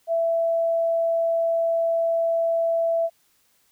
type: tone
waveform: sine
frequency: 665 Hz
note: E5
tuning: 15 cents sharp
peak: -19 dBFS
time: 0.07-3.1 s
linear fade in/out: 50 ms
effects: white hiss -64 dBFS RMS until 3.71 s